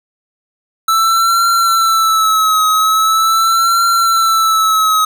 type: tone with vibrato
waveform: square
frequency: 1318.5 Hz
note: E6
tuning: in tune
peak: -10 dBFS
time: 0.88-5.05 s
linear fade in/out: 5 ms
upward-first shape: triangle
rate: 0.42 Hz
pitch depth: 67 cents each way
effects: none